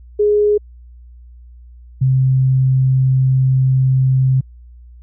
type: tone pair in turn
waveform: sine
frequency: 416.4 / 131.16 Hz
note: G#4 / C3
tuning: +5 / +5 cents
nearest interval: octave + minor sixth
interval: 2000 cents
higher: first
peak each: -10 dBFS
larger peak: neither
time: 0.19-0.58 / 2.01-4.41 s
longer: second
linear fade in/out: 10 ms
effects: added 60 Hz sine -37 dBFS peak until 5.02 s